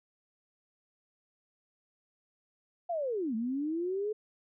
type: linear two-way sweep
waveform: sine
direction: down then up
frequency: 715 to 214.9 to 434.3 Hz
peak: -30 dBFS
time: 2.89-4.13 s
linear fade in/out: 10 ms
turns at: 3.35 s
effects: none